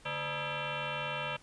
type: tone with frequency modulation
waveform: sine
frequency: 880 Hz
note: A5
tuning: in tune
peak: -33 dBFS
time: 0.05-1.37 s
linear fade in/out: 10 ms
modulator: 368 Hz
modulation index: 6.1
effects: pink hiss -59 dBFS RMS until 1.42 s + resampled to 22050 Hz